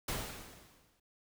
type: noise with exponential decay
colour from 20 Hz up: pink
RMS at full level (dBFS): -35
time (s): 0.08-1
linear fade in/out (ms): 5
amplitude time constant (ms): 200
effects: none